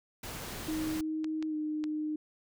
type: noise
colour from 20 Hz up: pink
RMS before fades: -41 dBFS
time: 0.23-1.01 s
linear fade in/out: 5 ms
type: tone with pitch glide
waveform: sine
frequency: 313.3 to 305.8 Hz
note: D#4 to D#4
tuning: +12 to -30 cents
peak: -31 dBFS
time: 0.68-2.16 s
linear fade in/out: 5 ms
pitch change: -42 cents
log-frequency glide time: 1.48-1.55 s
type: clicks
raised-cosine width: 0.2 ms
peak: -26 dBFS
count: 3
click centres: 1.244 / 1.426 / 1.84 s
effects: none